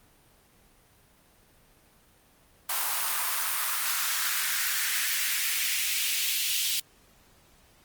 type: noise with high-pass filter sweep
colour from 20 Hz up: white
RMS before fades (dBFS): -28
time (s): 2.69-6.8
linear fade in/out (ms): 5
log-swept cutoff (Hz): 880 to 3100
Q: 2.1
effects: pink hiss -60 dBFS RMS until 7.84 s + Opus 32 kbps